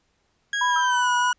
35% pulse tone with pitch glide, 1645 to 1457.1 Hz, G#6 to F#6, -17 to -27 cents, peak -21 dBFS, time 0.53-1.33 s, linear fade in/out 2 ms, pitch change -210 cents, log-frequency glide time 0.69-1.09 s
sine tone with vibrato, 985 Hz, B5, 5 cents flat, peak -20 dBFS, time 0.61-1.32 s, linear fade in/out 5 ms, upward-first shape triangle, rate 4.9 Hz, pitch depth 18 cents each way
sine tone with exponential decay, 1304 Hz, E6, 19 cents flat, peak -23 dBFS, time 0.76-0.91 s, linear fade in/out 1 ms, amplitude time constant 32 ms
effects pink hiss -68 dBFS RMS until 1.38 s + resampled to 16000 Hz

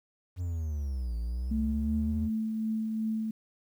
triangle linear two-way sweep, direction down then up, 91.3 to 56.3 to 81.5 Hz, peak -28 dBFS, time 0.36-2.3 s, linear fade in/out 50 ms, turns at 1.17 s
sine tone with tremolo, 220 Hz, A3, in tune, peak -27 dBFS, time 1.51-3.31 s, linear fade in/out 5 ms, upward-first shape triangle, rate 2.7 Hz, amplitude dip 30%
effects 10-bit

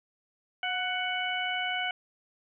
harmonic tone with a mistuned harmonic, 744 Hz, F#5, 9 cents sharp, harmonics 1 / 2 / 3 / 4, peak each -34 / -34 / -34 / -34 dBFS, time 0.63-1.91 s, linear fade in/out 2 ms, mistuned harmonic 1, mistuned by -36 cents, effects none

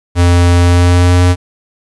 square tone with pitch glide, 87.5 to 89.29 Hz, F2 to F2, +4 to +39 cents, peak -6 dBFS, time 0.15-1.36 s, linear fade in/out 50 ms, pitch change +35 cents, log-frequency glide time 0.6-1.23 s, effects resampled to 24000 Hz + 8-bit

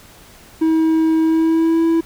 triangle tone with pitch glide, 320.7 to 329.5 Hz, E4 to E4, -48 to -1 cents, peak -10 dBFS, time 0.61-2.01 s, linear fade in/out 10 ms, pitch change +47 cents, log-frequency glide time 1.21-1.84 s, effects pink hiss -44 dBFS RMS until 2.05 s

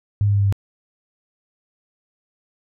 sine tone with pitch steps, 102.6 / 101.71 / 100.84 / 99.97 / 99.11 Hz, G#2 / G#2 / G2 / G2 / G2, -21 / -36 / +49 / +34 / +20 cents, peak -14 dBFS, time 0.21-0.525 s, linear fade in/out 0 ms, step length 63 ms, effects none

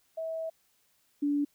sine tone pair in turn, 648 / 288.7 Hz, E5 / D4, -30 / -30 cents, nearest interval octave + major second, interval 1400 cents, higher first, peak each -32 / -25 dBFS, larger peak second, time 0.17-0.5 / 1.22-1.45 s, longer first, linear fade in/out 10 ms, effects white hiss -70 dBFS RMS until 1.54 s

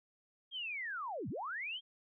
sine linear two-way sweep, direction down then up, 3274 to 91.3 to 3274 Hz, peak -38 dBFS, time 0.51-1.81 s, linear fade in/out 50 ms, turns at 1.29 s, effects none

